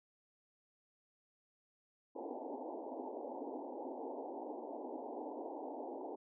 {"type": "band-pass noise", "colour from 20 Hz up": "pink", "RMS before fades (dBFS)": -45, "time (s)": [2.15, 6.16], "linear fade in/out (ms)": 10, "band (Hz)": [250, 930], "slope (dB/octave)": 96, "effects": []}